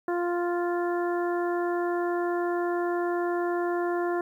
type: harmonic tone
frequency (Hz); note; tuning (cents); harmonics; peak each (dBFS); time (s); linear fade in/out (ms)
349.2; F4; 0; 1 / 2 / 3 / 4 / 5; -26 / -32 / -36 / -38 / -40; 0.08-4.21; 2
effects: 10-bit